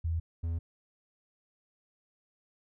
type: tone pair in turn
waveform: sine / triangle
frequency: 82.41 / 83.22 Hz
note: E2 / E2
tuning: 0 / +17 cents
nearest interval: unison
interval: 17 cents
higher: second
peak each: -28 dBFS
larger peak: neither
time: 0.04-0.2 / 0.43-0.59 s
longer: neither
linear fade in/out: 10 ms
effects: none